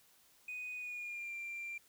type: tone with pitch glide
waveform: sine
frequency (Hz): 2489 to 2370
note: D#7 to D7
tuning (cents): 0 to +15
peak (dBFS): -39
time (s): 0.48-1.78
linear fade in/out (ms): 5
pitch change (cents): -85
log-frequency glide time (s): 0.74-1.34
effects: tanh soft clip ceiling -38 dBFS + white hiss -67 dBFS RMS until 1.88 s